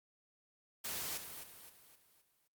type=noise with echo; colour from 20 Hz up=white; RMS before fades=-41 dBFS; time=0.84-1.18 s; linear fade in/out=10 ms; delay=260 ms; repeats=5; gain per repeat=-7 dB; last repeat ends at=2.48 s; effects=Opus 48 kbps